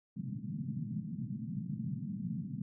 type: band-pass noise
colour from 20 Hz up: white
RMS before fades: -39 dBFS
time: 0.16-2.62 s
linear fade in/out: 5 ms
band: 120 to 220 Hz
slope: 48 dB/octave
effects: none